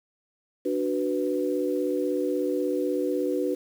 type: chord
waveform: sine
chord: B minor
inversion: first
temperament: equal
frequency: 293.7 / 370 / 493.9 Hz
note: D4 / F#4 / B4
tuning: 0 / 0 / 0 cents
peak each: -28 dBFS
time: 0.65-3.55 s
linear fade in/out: 10 ms
effects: 8-bit